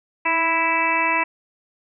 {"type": "harmonic tone with a mistuned harmonic", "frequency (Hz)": 329.6, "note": "E4", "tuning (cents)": 0, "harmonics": [1, 2, 3, 4, 5, 6, 7, 8], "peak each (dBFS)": [-31, -30, -21, -33, -32, -25, -25, -24], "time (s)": [0.25, 1.24], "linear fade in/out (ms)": 10, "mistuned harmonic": 1, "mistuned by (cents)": -31, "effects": []}